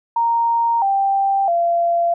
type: tone with pitch steps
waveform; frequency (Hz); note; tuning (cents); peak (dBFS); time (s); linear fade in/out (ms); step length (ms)
sine; 930 / 786 / 685; A#5 / G5 / F5; -4 / +4 / -34; -14; 0.16-2.14; 5; 660
effects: none